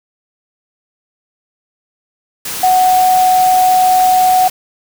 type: tone in noise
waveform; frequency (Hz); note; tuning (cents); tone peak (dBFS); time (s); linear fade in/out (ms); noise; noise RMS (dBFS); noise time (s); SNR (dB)
sine; 740; F#5; 0; -7; 2.63-4.48; 5; white; -22; 2.45-4.5; +12
effects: none